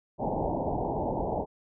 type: low-pass noise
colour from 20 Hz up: white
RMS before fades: -30 dBFS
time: 0.18-1.46 s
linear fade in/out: 50 ms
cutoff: 910 Hz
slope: 96 dB/octave
effects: none